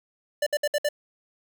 square tone bursts, 589 Hz, D5, 5 cents sharp, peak -22 dBFS, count 5, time 0.42-0.889 s, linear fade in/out 5 ms, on 45 ms, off 61 ms, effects 9-bit

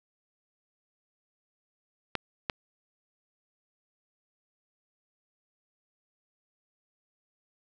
clicks, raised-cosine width 0.3 ms, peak -12 dBFS, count 2, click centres 2.153 / 2.498 s, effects none

